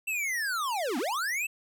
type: linear two-way sweep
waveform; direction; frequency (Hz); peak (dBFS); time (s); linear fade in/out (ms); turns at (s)
square; down then up; 2704 to 225 to 2704; -29; 0.07-1.47; 10; 0.98
effects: none